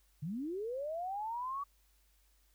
sine linear sweep, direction up, 136.3 to 1149 Hz, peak -36 dBFS, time 0.22-1.64 s, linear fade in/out 10 ms, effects added 50 Hz sine -68 dBFS peak until 2.54 s + white hiss -73 dBFS RMS until 2.54 s

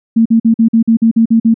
sine tone bursts, 226.9 Hz, A#3, 47 cents flat, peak -5 dBFS, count 10, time 0.16-1.543 s, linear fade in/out 10 ms, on 96 ms, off 47 ms, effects none

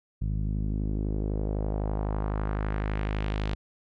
sawtooth tone with low-pass filter sweep, 51.91 Hz, G#1, in tune, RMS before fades -29 dBFS, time 0.21-3.55 s, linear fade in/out 10 ms, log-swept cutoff 150 to 3900 Hz, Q 1.5, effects none

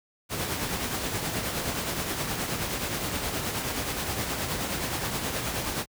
pink noise with tremolo, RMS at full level -28 dBFS, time 0.29-5.86 s, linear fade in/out 50 ms, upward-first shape triangle, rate 9.5 Hz, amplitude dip 45%, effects high-pass 60 Hz 12 dB/octave

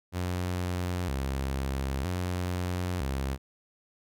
sawtooth tone with vibrato, 77.78 Hz, D#2, in tune, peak -25 dBFS, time 0.12-3.38 s, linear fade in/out 50 ms, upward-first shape square, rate 0.52 Hz, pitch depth 250 cents each way, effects none

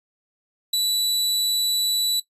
sawtooth tone, 3951 Hz, B7, in tune, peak -16 dBFS, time 0.73-2.2 s, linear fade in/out 5 ms, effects noise-tail reverb RT60 0.1 s tail -17 dB re dry + resampled to 32000 Hz

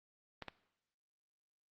clicks, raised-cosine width 0.3 ms, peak -26 dBFS, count 2, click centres 0.423 / 0.483 s, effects noise-tail reverb RT60 0.8 s tail -18 dB re dry + Opus 24 kbps

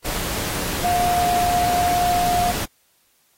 sine tone in noise, 710 Hz, F5, 28 cents sharp, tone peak -17 dBFS, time 0.83-2.52 s, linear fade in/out 20 ms, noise pink, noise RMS -26 dBFS, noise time 0.04-2.66 s, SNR +6 dB, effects white hiss -62 dBFS RMS until 3.37 s + AAC 48 kbps

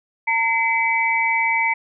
sine tone cluster, 910 / 2046 / 2289 Hz, A#5 / C7 / D7, -42 / -39 / -45 cents, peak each -21 dBFS, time 0.27-1.74 s, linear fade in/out 10 ms, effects none

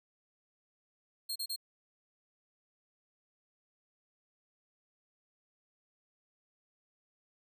sawtooth tone bursts, 4234 Hz, C8, 20 cents sharp, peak -32 dBFS, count 3, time 1.29-1.562 s, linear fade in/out 10 ms, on 68 ms, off 34 ms, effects none

